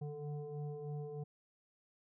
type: tone with frequency modulation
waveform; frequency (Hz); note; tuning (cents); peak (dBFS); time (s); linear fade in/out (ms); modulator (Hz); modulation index
sine; 148.6; D3; +21; -40; 0.01-1.24; 10; 294; 1.2
effects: none